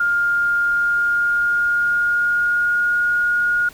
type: tone with pitch glide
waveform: sine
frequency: 1408 to 1433.4 Hz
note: F6 to F6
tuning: +14 to +45 cents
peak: -15 dBFS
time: 0-3.69 s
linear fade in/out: 5 ms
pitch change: +31 cents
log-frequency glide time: 0.52-3.08 s
effects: pink hiss -44 dBFS RMS until 3.73 s